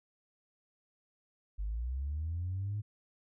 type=linear sweep; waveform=sine; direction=up; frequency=47.88 to 106.9 Hz; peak=-32 dBFS; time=1.58-2.82 s; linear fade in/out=20 ms; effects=tanh soft clip ceiling -29 dBFS

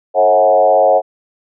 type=tone with frequency modulation; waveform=sine; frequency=637 Hz; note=D#5; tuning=41 cents sharp; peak=-7 dBFS; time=0.14-1.02 s; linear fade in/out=50 ms; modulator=97.4 Hz; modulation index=1.5; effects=none

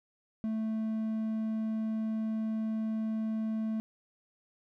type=tone; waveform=triangle; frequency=220 Hz; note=A3; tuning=in tune; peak=-28 dBFS; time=0.44-3.8 s; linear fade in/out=0 ms; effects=none

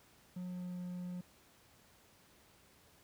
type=tone with pitch glide; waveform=triangle; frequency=180.5 to 179.05 Hz; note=F#3 to F3; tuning=-43 to +43 cents; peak=-38 dBFS; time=0.36-1.21 s; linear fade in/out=5 ms; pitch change=-14 cents; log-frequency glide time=0.48-0.78 s; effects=pink hiss -65 dBFS RMS until 3.03 s + high-pass 60 Hz 12 dB/octave

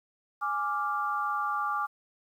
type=chord; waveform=sine; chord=D diminished; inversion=second; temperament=equal; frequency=830.6 / 1174.7 / 1396.9 Hz; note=Ab5 / D6 / F6; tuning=0 / 0 / 0 cents; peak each=-34 / -29 / -35 dBFS; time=0.41-1.87 s; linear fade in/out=20 ms; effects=10-bit

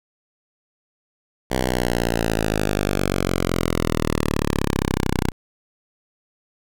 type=exponential sweep; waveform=5% pulse; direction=down; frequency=65 to 30.45 Hz; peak=-8 dBFS; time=1.5-5.32 s; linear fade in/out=20 ms; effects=none

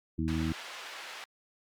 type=harmonic tone; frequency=80 Hz; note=D#2; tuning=49 cents sharp; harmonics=1 / 2 / 3 / 4; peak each=-34 / -34 / -34 / -34 dBFS; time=0.18-0.53 s; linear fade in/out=10 ms
type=band-pass noise; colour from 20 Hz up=white; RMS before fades=-44 dBFS; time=0.28-1.24 s; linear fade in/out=0 ms; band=630 to 3100 Hz; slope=12 dB/octave
effects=Opus 48 kbps

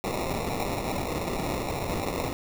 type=noise with sample-and-hold; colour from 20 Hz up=violet; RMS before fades=-30 dBFS; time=0.04-2.33 s; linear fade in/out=0 ms; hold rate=1575 Hz; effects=none

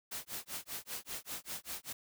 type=noise with tremolo; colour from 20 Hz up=white; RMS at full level=-40 dBFS; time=0.11-1.93 s; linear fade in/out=10 ms; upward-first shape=sine; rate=5.1 Hz; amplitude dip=100%; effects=none

